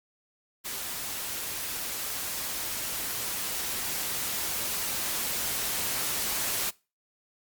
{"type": "noise with level ramp", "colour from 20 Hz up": "white", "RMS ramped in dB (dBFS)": [-35, -29], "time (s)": [0.64, 6.71], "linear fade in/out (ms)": 20, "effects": ["noise-tail reverb RT60 0.3 s tail -23 dB re dry", "Opus 48 kbps"]}